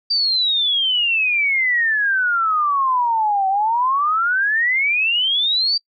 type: exponential two-way sweep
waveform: sine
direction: down then up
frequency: 4699 to 758 to 4699 Hz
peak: -15 dBFS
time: 0.1-5.78 s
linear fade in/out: 10 ms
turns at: 3.48 s
effects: noise-tail reverb RT60 0.1 s tail -26 dB re dry

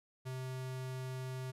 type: tone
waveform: square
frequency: 129.5 Hz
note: C3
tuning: 17 cents flat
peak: -40 dBFS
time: 0.25-1.52 s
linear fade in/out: 20 ms
effects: resampled to 32000 Hz

